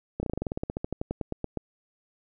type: slowing click train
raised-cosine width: 2 ms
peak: -16 dBFS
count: 21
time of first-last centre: 0.2-1.573 s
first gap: 30 ms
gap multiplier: 1.08
effects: none